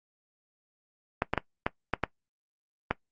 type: clicks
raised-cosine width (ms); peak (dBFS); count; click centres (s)
0.5; -10; 7; 1.221 / 1.336 / 1.377 / 1.665 / 1.937 / 2.037 / 2.91
effects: noise-tail reverb RT60 0.1 s tail -18 dB re dry + Opus 32 kbps